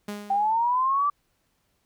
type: tone with exponential decay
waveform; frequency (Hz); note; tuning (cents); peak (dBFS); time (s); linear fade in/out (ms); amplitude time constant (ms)
sawtooth; 206.3; G#3; -11; -26; 0.08-0.77; 5; 150
type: linear sweep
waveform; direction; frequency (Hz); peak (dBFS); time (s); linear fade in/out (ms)
sine; up; 777 to 1174.7; -20; 0.3-1.1; 5
effects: pink hiss -71 dBFS RMS until 1.85 s